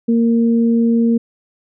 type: tone pair together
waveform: sine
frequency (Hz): 231.4 / 462.9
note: A#3 / A#4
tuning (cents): -13 / -12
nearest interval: octave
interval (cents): 1201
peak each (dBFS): -11 / -21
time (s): 0.08-1.18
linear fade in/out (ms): 10
effects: none